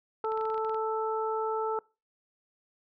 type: harmonic tone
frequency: 440 Hz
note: A4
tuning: in tune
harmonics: 1 / 2 / 3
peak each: -30 / -33 / -35 dBFS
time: 0.24-1.79 s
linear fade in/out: 2 ms
type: clicks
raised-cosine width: 0.3 ms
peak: -32 dBFS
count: 11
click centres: 0.247 / 0.32 / 0.375 / 0.411 / 0.454 / 0.501 / 0.544 / 0.579 / 0.648 / 0.695 / 0.745 s
effects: noise-tail reverb RT60 0.3 s tail -24 dB re dry